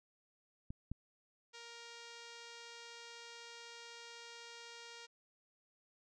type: clicks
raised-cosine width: 5 ms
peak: -32 / -29 dBFS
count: 2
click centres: 0.705 / 0.916 s
type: tone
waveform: 5% pulse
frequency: 468 Hz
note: A#4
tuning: 7 cents sharp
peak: -39 dBFS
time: 1.53-5.07 s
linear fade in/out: 20 ms
effects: resampled to 22050 Hz